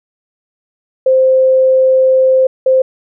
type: tone pair in turn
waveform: sine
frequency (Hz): 522 / 522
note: C5 / C5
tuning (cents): -4 / -4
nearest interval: unison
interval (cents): 0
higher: neither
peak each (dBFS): -6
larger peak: neither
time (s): 1.06-2.47 / 2.66-2.82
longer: first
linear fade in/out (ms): 5
effects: none